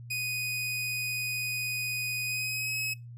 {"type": "tone with pitch glide", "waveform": "sawtooth", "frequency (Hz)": [2489, 2560], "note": ["D#7", "D#7"], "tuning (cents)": [0, 49], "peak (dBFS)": -27, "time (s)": [0.1, 2.94], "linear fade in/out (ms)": 10, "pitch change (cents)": 49, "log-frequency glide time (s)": [2.24, 2.77], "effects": ["noise-tail reverb RT60 0.2 s tail -20 dB re dry", "added 119 Hz sine -42 dBFS peak until 3.17 s"]}